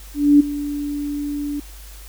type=tone with ADSR envelope; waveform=sine; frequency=290 Hz; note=D4; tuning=22 cents flat; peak=-6 dBFS; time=0.14-1.6 s; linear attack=260 ms; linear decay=12 ms; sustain=-16 dB; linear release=5 ms; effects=added 50 Hz sine -37 dBFS peak until 2.08 s + white hiss -44 dBFS RMS until 2.08 s